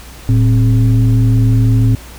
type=tone with frequency modulation; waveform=sine; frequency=112.6 Hz; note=A2; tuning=40 cents sharp; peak=-7 dBFS; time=0.29-1.95 s; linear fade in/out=0 ms; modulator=152 Hz; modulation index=0.65; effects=added 60 Hz sine -34 dBFS peak until 2.18 s + pink hiss -36 dBFS RMS until 2.18 s